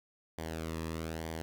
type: tone with flanger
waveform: sawtooth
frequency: 80.8 Hz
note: E2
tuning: 34 cents flat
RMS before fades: -39 dBFS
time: 0.38-1.42 s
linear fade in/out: 0 ms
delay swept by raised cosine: 0.75 to 1.37 ms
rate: 1.1 Hz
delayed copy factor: -0.65
effects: none